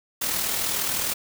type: noise with amplitude modulation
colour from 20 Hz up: white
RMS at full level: -24 dBFS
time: 0.21-1.14 s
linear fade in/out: 10 ms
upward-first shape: sine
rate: 39.8 Hz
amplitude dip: 45%
effects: none